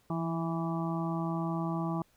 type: harmonic tone with a mistuned harmonic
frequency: 164.81 Hz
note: E3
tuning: in tune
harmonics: 1 / 2 / 4 / 5 / 6 / 7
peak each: -32 / -36 / -41 / -41 / -43 / -41 dBFS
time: 0.1-2.02 s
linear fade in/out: 2 ms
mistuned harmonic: 1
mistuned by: +27 cents
effects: pink hiss -68 dBFS RMS until 2.16 s